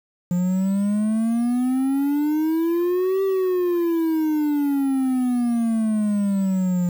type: exponential two-way sweep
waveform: triangle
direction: up then down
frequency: 175 to 389.5 to 175 Hz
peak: -16 dBFS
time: 0.31-6.89 s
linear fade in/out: 2 ms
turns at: 3.23 s
effects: 7-bit